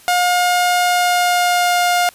sawtooth tone with pitch glide, 714 to 709.1 Hz, F5 to F5, +38 to +26 cents, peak -9 dBFS, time 0.08-2.09 s, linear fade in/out 0 ms, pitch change -12 cents, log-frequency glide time 0.85-1.78 s, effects white hiss -45 dBFS RMS until 2.14 s + resampled to 32000 Hz

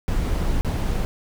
brown noise with dropouts, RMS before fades -22 dBFS, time 0.08-1.05 s, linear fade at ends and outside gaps 0 ms, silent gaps 0.61-0.647 s, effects none

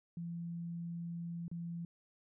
sine tone with dropouts, 169.9 Hz, F3, 47 cents flat, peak -39 dBFS, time 0.17-1.85 s, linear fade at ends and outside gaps 2 ms, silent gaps 1.481-1.514 s, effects none

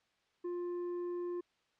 sine tone with tanh clipping, 351.7 Hz, F4, 12 cents sharp, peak -37 dBFS, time 0.44-1.41 s, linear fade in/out 10 ms, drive 5 dB, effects white hiss -75 dBFS RMS until 1.79 s + low-pass 4000 Hz 12 dB/octave

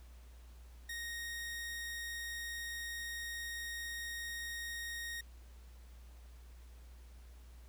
sawtooth tone, 1864.7 Hz, A#6, in tune, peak -37 dBFS, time 0.89-5.21 s, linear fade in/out 5 ms, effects added 60 Hz sine -52 dBFS peak until 7.68 s + pink hiss -66 dBFS RMS until 7.68 s

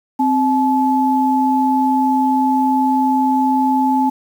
sine tone pair together, 262.1 / 861 Hz, C4 / A5, +3 / -38 cents, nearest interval octave + major sixth, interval 2059 cents, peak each -15 dBFS, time 0.19-4.1 s, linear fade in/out 10 ms, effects 7-bit

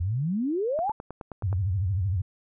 sine exponential sweep, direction up, 81.1 to 906 Hz, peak -24 dBFS, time 0-0.92 s, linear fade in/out 10 ms
click train, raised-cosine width 1 ms, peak -23 dBFS, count 8, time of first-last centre 0.79-1.528 s, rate 9.48 Hz
sine tone with vibrato, 94.7 Hz, F#2, 41 cents sharp, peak -23 dBFS, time 1.43-2.22 s, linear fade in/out 10 ms, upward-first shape sine, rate 13 Hz, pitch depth 180 cents each way
effects none

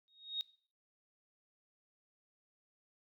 sine tone with exponential growth, 3743 Hz, A#7, 6 cents sharp, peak -32 dBFS, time 0.08-0.41 s, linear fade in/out 0 ms, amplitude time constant 71 ms, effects noise-tail reverb RT60 0.5 s tail -20 dB re dry

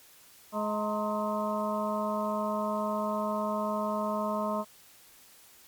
harmonic tone with a mistuned harmonic, 211.1 Hz, G#3, 29 cents sharp, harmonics 1 / 2 / 3 / 4 / 5 / 6, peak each -33 / -41 / -32 / -38 / -34 / -40 dBFS, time 0.52-4.65 s, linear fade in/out 50 ms, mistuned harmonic 4, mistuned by +140 cents, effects white hiss -56 dBFS RMS until 5.67 s + MP3 96 kbps

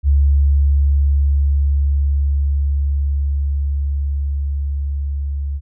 sine tone with level ramp, 70.5 Hz, C#2, 30 cents sharp, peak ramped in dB -9 to -19 dBFS, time 0.03-5.61 s, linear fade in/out 50 ms, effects none

